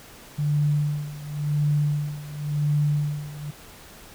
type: tone with tremolo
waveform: sine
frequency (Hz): 147.5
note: D3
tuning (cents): +8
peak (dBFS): -18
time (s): 0.38-3.51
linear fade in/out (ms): 10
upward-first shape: sine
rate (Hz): 0.93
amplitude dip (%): 85
effects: pink hiss -46 dBFS RMS until 4.14 s